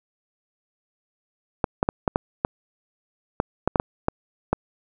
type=clicks; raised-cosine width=1 ms; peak=-5 dBFS; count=12; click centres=1.642 / 1.829 / 1.889 / 2.078 / 2.159 / 2.449 / 3.401 / 3.676 / 3.758 / 3.799 / 4.084 / 4.53 s; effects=none